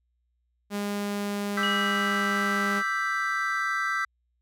sawtooth tone with pitch glide, 203.8 to 202.2 Hz, G#3 to G#3, -32 to -46 cents, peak -24 dBFS, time 0.7-2.83 s, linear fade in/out 50 ms, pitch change -14 cents, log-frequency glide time 0.94-2.62 s
triangle chord, E minor seventh, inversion third, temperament equal, 1174.7 / 1318.5 / 1568 / 1975.5 Hz, D6 / E6 / G6 / B6, 0 / 0 / 0 / 0 cents, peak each -33 / -28 / -28 / -29 dBFS, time 1.57-4.05 s, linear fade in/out 5 ms
sine tone with exponential decay, 2902 Hz, F#7, 34 cents flat, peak -27 dBFS, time 1.63-3.61 s, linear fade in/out 2 ms, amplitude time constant 430 ms
effects added 60 Hz sine -70 dBFS peak until 4.41 s

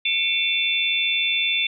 sine tone cluster, 2228 / 2392 / 2695 / 3523 Hz, C#7 / D7 / E7 / A7, +8 / +31 / +38 / +1 cents, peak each -27 / -29 / -24 / -22 dBFS, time 0.05-1.67 s, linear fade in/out 5 ms, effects none

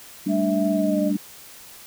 sine chord, G suspended second, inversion none, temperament equal with one note detuned, 197.82 / 220 / 293.7 Hz, G3 / A3 / D4, +16 / 0 / 0 cents, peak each -23 / -27 / -23 dBFS, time 0.26-1.17 s, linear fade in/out 10 ms
sine tone with pitch glide, 656 to 608.5 Hz, E5 to D#5, -9 to -39 cents, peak -24 dBFS, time 0.28-1.12 s, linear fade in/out 50 ms, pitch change -130 cents, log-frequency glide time 0.69-1 s
effects white hiss -44 dBFS RMS until 1.86 s

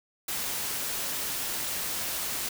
white noise, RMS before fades -32 dBFS, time 0.28-2.49 s, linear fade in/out 5 ms, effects none

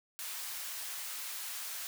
white high-pass noise, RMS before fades -41 dBFS, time 0.19-1.87 s, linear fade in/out 0 ms, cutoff 910 Hz, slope 12 dB/octave, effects none

